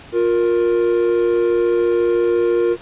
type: tone pair together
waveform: triangle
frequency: 353.9 / 468.1 Hz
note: F4 / A#4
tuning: +23 / +7 cents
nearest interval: perfect fourth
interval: 484 cents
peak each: -14 / -15 dBFS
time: 0.12-2.77 s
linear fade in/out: 50 ms
effects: pink hiss -40 dBFS RMS until 2.81 s + resampled to 8000 Hz